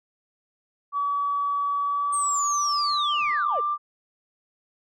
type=tone with pitch glide; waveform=sine; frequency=1141 to 1183.3 Hz; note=C#6 to D6; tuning=+50 to +13 cents; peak=-22 dBFS; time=0.92-3.78 s; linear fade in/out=50 ms; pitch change=+63 cents; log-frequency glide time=1.83-3.24 s
type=linear sweep; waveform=sine; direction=down; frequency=8650 to 393.1 Hz; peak=-25 dBFS; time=2.12-3.61 s; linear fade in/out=20 ms
effects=tanh soft clip ceiling -14 dBFS